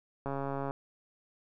click train, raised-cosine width 1 ms, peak -22 dBFS, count 63, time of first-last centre 0.26-0.709 s, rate 138 Hz, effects none

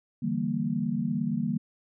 sine chord, E half-diminished seventh, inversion third, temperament equal, 146.83 / 164.81 / 196 / 233.1 Hz, D3 / E3 / G3 / Bb3, 0 / 0 / 0 / 0 cents, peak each -34 / -33 / -31 / -29 dBFS, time 0.22-1.58 s, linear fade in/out 10 ms, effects none

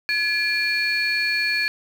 sine tone cluster, 1701 / 2384 / 4392 Hz, G#6 / D7 / C#8, +41 / +25 / -17 cents, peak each -23 / -22 / -25 dBFS, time 0.09-1.68 s, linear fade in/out 0 ms, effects tanh soft clip ceiling -12 dBFS + 7-bit

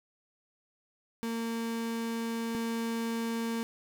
35% pulse tone pair in turn, 229.2 / 229.2 Hz, A#3 / A#3, -29 / -29 cents, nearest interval unison, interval 0 cents, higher neither, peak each -30 / -29 dBFS, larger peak second, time 1.23-2.55 / 2.55-3.63 s, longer first, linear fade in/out 0 ms, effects none

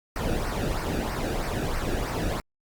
brown noise with flanger, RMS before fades -28 dBFS, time 0.16-2.4 s, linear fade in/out 0 ms, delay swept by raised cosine 0.28 to 0.98 ms, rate 3.1 Hz, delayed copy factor -0.65, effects Opus 48 kbps

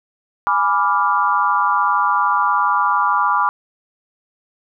sine chord, G# diminished seventh, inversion none, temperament equal, 830.6 / 987.8 / 1174.7 / 1396.9 Hz, G#5 / B5 / D6 / F6, 0 / 0 / 0 / 0 cents, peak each -22 / -18 / -17 / -22 dBFS, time 0.47-3.49 s, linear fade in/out 0 ms, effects none

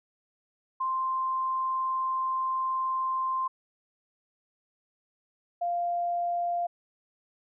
sine tone pair in turn, 1046.5 / 696.2 Hz, C6 / F5, 0 / -6 cents, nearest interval perfect fifth, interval 706 cents, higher first, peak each -26 dBFS, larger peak neither, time 0.8-3.48 / 5.61-6.67 s, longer first, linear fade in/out 10 ms, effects none

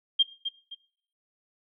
sine tone with echo, 3200 Hz, G7, 35 cents sharp, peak -16 dBFS, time 0.19-0.23 s, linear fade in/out 10 ms, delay 260 ms, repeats 2, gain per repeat -10 dB, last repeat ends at 0.75 s, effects noise-tail reverb RT60 0.6 s tail -19 dB re dry

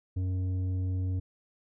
triangle tone with tanh clipping, 92.5 Hz, F#2, in tune, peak -29 dBFS, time 0.16-1.2 s, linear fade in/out 10 ms, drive 12 dB, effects none

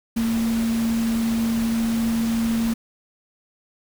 sine tone in noise, 228.3 Hz, A#3, 36 cents flat, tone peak -19 dBFS, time 0.16-2.74 s, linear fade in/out 10 ms, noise pink, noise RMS -33 dBFS, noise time 0.16-2.74 s, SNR +11 dB, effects none

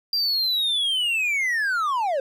triangle linear sweep, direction down, 4773 to 513 Hz, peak -19 dBFS, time 0.13-2.2 s, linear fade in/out 2 ms, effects none

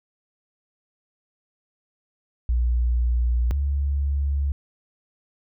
sine tone pair in turn, 60 / 70.3 Hz, B1 / C#2, -49 / +25 cents, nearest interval minor third, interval 274 cents, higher second, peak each -18 / -20 dBFS, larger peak first, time 2.49-3.51 / 3.51-4.52 s, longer first, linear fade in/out 0 ms, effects none

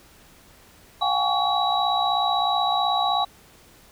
sine tone cluster, 713 / 776 / 832 / 1126 / 3894 Hz, F5 / G5 / G#5 / C#6 / B7, +36 / -18 / +3 / +27 / -25 cents, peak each -26 dBFS, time 1.01-3.25 s, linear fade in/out 10 ms, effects pink hiss -52 dBFS RMS until 3.91 s

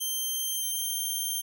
5% pulse tone with pitch glide, 3136 to 3158 Hz, G7 to G7, 0 to +12 cents, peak -21 dBFS, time 0-1.42 s, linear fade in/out 20 ms, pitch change +12 cents, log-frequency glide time 0.14-0.97 s, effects none

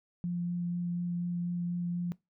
sine tone with vibrato, 174.61 Hz, F3, in tune, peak -30 dBFS, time 0.24-2.12 s, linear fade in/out 0 ms, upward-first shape sine, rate 4.1 Hz, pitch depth 9 cents each way, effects noise-tail reverb RT60 0.2 s tail -21 dB re dry

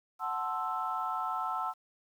sine chord, F# half-diminished seventh, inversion none, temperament equal, 740 / 880 / 1046.5 / 1318.5 Hz, F#5 / A5 / C6 / E6, 0 / 0 / 0 / 0 cents, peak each -37 / -37 / -38 / -34 dBFS, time 0.19-1.74 s, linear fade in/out 50 ms, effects tanh soft clip ceiling -21 dBFS + 10-bit

